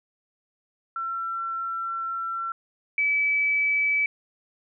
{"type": "tone pair in turn", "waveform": "sine", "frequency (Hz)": [1351, 2297], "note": ["E6", "D7"], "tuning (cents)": [42, -39], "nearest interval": "major sixth", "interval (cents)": 919, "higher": "second", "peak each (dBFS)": [-27, -20], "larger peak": "second", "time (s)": [[0.96, 2.52], [2.98, 4.06]], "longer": "first", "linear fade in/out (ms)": 2, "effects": []}